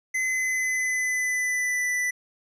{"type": "tone with pitch glide", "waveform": "square", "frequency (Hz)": [2041, 1984], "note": ["C7", "B6"], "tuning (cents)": [-44, 7], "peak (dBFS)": -24, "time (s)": [0.14, 2.11], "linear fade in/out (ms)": 10, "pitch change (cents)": -49, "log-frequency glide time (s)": [0.24, 1.88], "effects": ["low-pass 11000 Hz 12 dB/octave"]}